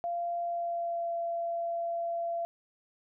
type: tone with pitch glide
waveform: sine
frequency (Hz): 690 to 680.1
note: F5 to F5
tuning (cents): -21 to -46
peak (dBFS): -30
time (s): 0.04-2.45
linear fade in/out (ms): 0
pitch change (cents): -25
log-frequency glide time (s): 0.41-1.14
effects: none